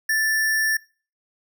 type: tone with sample-and-hold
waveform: sine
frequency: 1760 Hz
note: A6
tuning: in tune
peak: -18 dBFS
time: 0.09-0.77 s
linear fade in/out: 5 ms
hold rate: 7350 Hz
effects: noise-tail reverb RT60 0.4 s tail -23 dB re dry